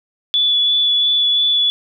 sine tone with vibrato, 3441 Hz, A7, 39 cents flat, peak -12 dBFS, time 0.34-1.7 s, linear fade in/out 0 ms, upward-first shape sine, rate 2.9 Hz, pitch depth 11 cents each way, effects none

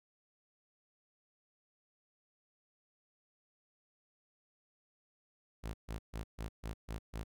sawtooth tone bursts, 55.1 Hz, A1, 3 cents sharp, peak -35 dBFS, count 7, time 5.63-7.24 s, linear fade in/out 20 ms, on 110 ms, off 140 ms, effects none

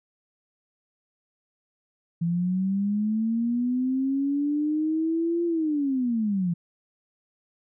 sine linear two-way sweep, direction up then down, 166.5 to 344.5 to 166.5 Hz, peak -22 dBFS, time 2.21-6.54 s, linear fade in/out 10 ms, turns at 5.45 s, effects none

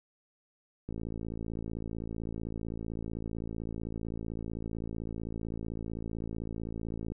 click train, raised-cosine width 3 ms, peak -25 dBFS, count 348, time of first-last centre 0.89-7.12 s, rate 55.7 Hz, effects none

